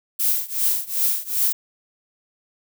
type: noise with tremolo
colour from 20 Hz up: violet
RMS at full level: -18 dBFS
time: 0.19-1.53 s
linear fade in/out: 10 ms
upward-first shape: triangle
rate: 2.6 Hz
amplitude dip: 95%
effects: none